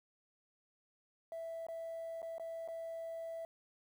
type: tone with dropouts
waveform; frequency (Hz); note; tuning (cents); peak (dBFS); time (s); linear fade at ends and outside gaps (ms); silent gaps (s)
sine; 659.3; E5; 0; -39; 1.32-3.45; 1; 1.667-1.685 / 2.219-2.228 / 2.382-2.397 / 2.677-2.685
effects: tanh soft clip ceiling -39 dBFS + 11-bit